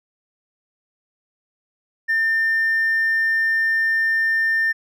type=tone with hard clipping; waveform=triangle; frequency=1800 Hz; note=A6; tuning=39 cents sharp; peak=-16 dBFS; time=2.08-4.73 s; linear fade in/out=20 ms; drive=2 dB; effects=none